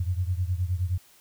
sine beating tone pair, 87.31 / 96.91 Hz, F2 / G2, 0 / -19 cents, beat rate 9.6 Hz, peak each -26 / -29 dBFS, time 0-0.98 s, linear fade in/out 5 ms, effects white hiss -57 dBFS RMS until 1.2 s

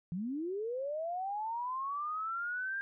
sine linear sweep, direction up, 162.2 to 1610 Hz, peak -34 dBFS, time 0.12-2.81 s, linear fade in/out 0 ms, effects none

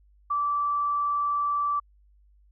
sine tone, 1162 Hz, D6, 19 cents flat, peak -23 dBFS, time 0.3-1.8 s, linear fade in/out 10 ms, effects added 50 Hz sine -56 dBFS peak until 2.51 s

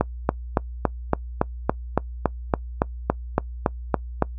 click train, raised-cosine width 1 ms, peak -3 dBFS, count 16, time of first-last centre 0.01-4.223 s, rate 3.56 Hz, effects noise-tail reverb RT60 0.1 s tail -23 dB re dry + added 60 Hz sine -31 dBFS peak until 4.38 s

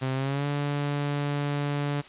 sawtooth tone with pitch glide, 131.5 to 144.23 Hz, C3 to D3, +9 to -31 cents, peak -22 dBFS, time 0.01-2.02 s, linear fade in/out 20 ms, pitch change +160 cents, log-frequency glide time 0.13-0.46 s, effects white hiss -48 dBFS RMS until 2.08 s + resampled to 8000 Hz

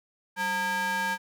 square ring-modulated tone, 358.9 Hz, F4, 47 cents sharp, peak -24 dBFS, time 0.36-1.18 s, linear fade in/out 50 ms, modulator 1270 Hz, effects none

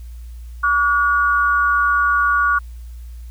sine tone pair together, 1145.3 / 1443 Hz, D6 / F#6, -44 / -44 cents, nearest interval major third, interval 400 cents, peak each -16 dBFS, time 0.63-2.59 s, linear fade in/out 10 ms, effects added 59 Hz sine -31 dBFS peak until 3.3 s + white hiss -55 dBFS RMS until 3.3 s

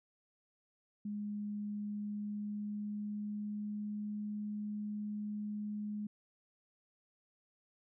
sine tone with pitch glide, 207.3 to 209.2 Hz, G#3 to G#3, -3 to +13 cents, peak -37 dBFS, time 1.05-6.07 s, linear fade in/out 5 ms, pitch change +16 cents, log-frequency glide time 1.83-4.24 s, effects none

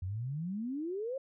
sine exponential sweep, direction up, 86.6 to 554.4 Hz, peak -34 dBFS, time 0.02-1.18 s, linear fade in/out 5 ms, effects none

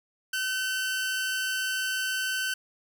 sawtooth tone pair together, 1526.6 / 2718 Hz, G6 / F7, -46 / -48 cents, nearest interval minor seventh, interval 998 cents, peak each -24 / -35 dBFS, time 0.33-2.54 s, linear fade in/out 5 ms, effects none

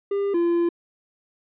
triangle tone pair in turn, 400 / 342.5 Hz, G4 / F4, +35 / -34 cents, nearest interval minor third, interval 269 cents, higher first, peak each -19 / -16 dBFS, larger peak second, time 0.11-0.34 / 0.34-0.69 s, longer second, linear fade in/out 5 ms, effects resampled to 8000 Hz

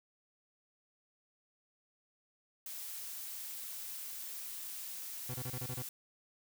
blue noise, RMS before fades -44 dBFS, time 2.66-5.89 s, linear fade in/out 2 ms
40% pulse tone bursts, 125.9 Hz, B2, 34 cents sharp, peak -38 dBFS, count 7, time 5.29-5.822 s, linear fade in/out 5 ms, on 52 ms, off 28 ms
effects none

